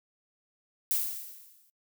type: noise with exponential decay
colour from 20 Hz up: violet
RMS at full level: -26 dBFS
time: 0.91-1.7 s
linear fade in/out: 0 ms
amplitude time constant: 170 ms
effects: noise-tail reverb RT60 0.1 s tail -25 dB re dry